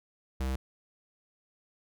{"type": "tone", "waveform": "square", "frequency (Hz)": 65.41, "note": "C2", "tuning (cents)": 0, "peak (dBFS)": -30, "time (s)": [0.4, 0.56], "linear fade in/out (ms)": 5, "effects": []}